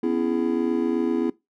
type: chord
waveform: triangle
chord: C# minor seventh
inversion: third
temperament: just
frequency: 249.5 / 277.2 / 332.6 / 415.8 Hz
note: B3 / C#4 / E4 / G#4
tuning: +18 / 0 / +16 / +2 cents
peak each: -23 / -28 / -22 / -26 dBFS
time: 0.03-1.3 s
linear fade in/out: 5 ms
effects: noise-tail reverb RT60 0.2 s tail -20 dB re dry